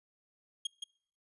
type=tone with echo; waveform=40% pulse; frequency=3255 Hz; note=G#7; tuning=36 cents flat; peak=-31 dBFS; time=0.65-0.67 s; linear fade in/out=5 ms; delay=170 ms; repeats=1; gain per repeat=-5 dB; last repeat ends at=0.84 s; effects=noise-tail reverb RT60 0.6 s tail -26 dB re dry + resampled to 24000 Hz